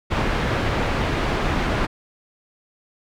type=low-pass noise; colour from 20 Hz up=pink; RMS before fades=-22 dBFS; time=0.1-1.87 s; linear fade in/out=20 ms; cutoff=2500 Hz; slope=12 dB/octave; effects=none